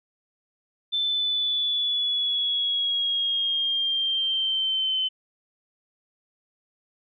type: linear sweep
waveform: sine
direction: down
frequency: 3539 to 3051 Hz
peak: -22 dBFS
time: 0.92-5.09 s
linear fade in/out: 20 ms
effects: none